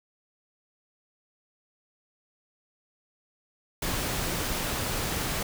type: noise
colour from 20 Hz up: pink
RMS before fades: -30 dBFS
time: 3.82-5.43 s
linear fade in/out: 5 ms
effects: none